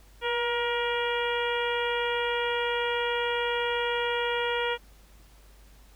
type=harmonic tone with a mistuned harmonic; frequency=473.7 Hz; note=A#4; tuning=28 cents sharp; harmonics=1 / 2 / 3 / 4 / 5 / 6 / 7; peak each=-29 / -32 / -34 / -35 / -36 / -37 / -37 dBFS; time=0.21-4.78 s; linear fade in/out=50 ms; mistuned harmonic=1; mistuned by=+25 cents; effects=added 50 Hz sine -52 dBFS peak until 5.95 s + pink hiss -59 dBFS RMS until 5.95 s

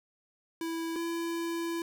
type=tone pair in turn; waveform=square; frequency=329.6 / 335.7 Hz; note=E4 / E4; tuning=0 / +32 cents; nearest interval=unison; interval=32 cents; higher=second; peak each=-33 / -32 dBFS; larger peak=second; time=0.61-0.96 / 0.96-1.82 s; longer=second; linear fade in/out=2 ms; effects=none

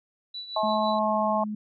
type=tone with tremolo; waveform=sine; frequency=3951 Hz; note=B7; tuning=in tune; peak=-32 dBFS; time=0.34-0.99 s; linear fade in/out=5 ms; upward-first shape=triangle; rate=6 Hz; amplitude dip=70%
type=harmonic tone; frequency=215 Hz; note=A3; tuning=40 cents flat; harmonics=3 / 4 / 5; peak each=-26 / -27 / -28 dBFS; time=0.56-1.44 s; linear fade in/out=5 ms
type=tone with pitch glide; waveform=sine; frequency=215.4 to 211.7 Hz; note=A3 to G#3; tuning=-37 to +33 cents; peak=-29 dBFS; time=0.63-1.55 s; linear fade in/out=5 ms; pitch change=-30 cents; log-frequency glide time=0.89-1.3 s
effects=none

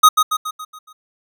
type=tone with echo; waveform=square; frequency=1253 Hz; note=D#6; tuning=12 cents sharp; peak=-5 dBFS; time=0.03-0.09 s; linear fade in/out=10 ms; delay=140 ms; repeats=6; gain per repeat=-6 dB; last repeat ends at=0.93 s; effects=none

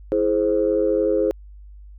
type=chord; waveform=sine; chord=E augmented; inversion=none; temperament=equal with one note detuned; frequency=329.6 / 419.9 / 523.3 Hz; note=E4 / G#4 / B#4; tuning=0 / +19 / 0 cents; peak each=-22 / -20 / -20 dBFS; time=0.12-1.31 s; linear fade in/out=0 ms; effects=tanh soft clip ceiling -8 dBFS + added 50 Hz sine -39 dBFS peak until 1.98 s

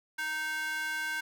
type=tone with high-pass filter; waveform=square; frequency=311.1 Hz; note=D#4; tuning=in tune; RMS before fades=-34 dBFS; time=0.18-1.21 s; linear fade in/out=10 ms; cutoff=1500 Hz; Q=3.4; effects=none

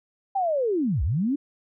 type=linear two-way sweep; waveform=sine; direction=down then up; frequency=804 to 56.6 to 298 Hz; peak=-21 dBFS; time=0.35-1.36 s; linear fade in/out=10 ms; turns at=1.03 s; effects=none

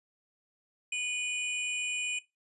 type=tone pair together; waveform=square; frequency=2463 / 2972 Hz; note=D#7 / F#7; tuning=-18 / +7 cents; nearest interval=minor third; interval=325 cents; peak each=-31 / -40 dBFS; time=0.92-2.19 s; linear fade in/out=5 ms; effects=noise-tail reverb RT60 0.2 s tail -18 dB re dry + resampled to 24000 Hz

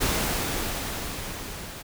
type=noise with level ramp; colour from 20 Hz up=pink; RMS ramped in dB=-24 to -39 dBFS; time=0-1.83 s; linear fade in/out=20 ms; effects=none

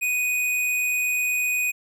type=tone; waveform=square; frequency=2487 Hz; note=D#7; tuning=1 cent flat; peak=-22 dBFS; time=0.01-1.72 s; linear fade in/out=20 ms; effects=none

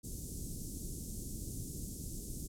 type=band-stop noise; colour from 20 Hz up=pink; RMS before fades=-42 dBFS; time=0.03-2.48 s; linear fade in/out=20 ms; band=330 to 6500 Hz; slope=24 dB/octave; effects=low-pass 12000 Hz 12 dB/octave

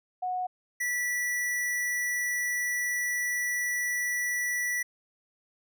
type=tone pair in turn; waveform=sine / square; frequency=733 / 1956.9 Hz; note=F#5 / B6; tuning=-16 / -16 cents; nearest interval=octave + perfect fourth; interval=1700 cents; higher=second; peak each=-28 dBFS; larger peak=neither; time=0.22-0.47 / 0.8-4.83 s; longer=second; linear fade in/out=10 ms; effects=none

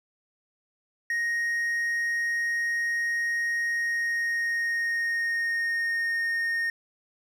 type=tone with pitch glide; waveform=triangle; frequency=1870 to 1845.3 Hz; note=A#6 to A#6; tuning=+5 to -18 cents; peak=-23 dBFS; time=1.1-6.7 s; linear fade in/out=2 ms; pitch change=-23 cents; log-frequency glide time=3.66-6.21 s; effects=none

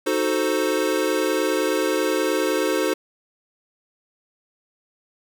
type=chord; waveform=square; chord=D# diminished seventh; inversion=none; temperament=equal; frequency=311.1 / 370 / 440 / 523.3 Hz; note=D#4 / F#4 / A4 / C5; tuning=0 / 0 / 0 / 0 cents; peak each=-26 dBFS; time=0.06-2.94 s; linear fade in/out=10 ms; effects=none

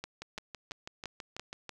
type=two click trains; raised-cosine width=0.2 ms; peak=-21 / -24 dBFS; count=5 / 10; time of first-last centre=0.04-1.396 / 0.22-1.693 s; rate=2.95 / 6.11 Hz; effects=none

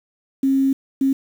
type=tone bursts at uneven times; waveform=sine; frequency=270 Hz; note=C#4; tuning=45 cents flat; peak=-14 dBFS; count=2; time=0.43-0.73 / 1.01-1.13 s; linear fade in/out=5 ms; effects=7-bit

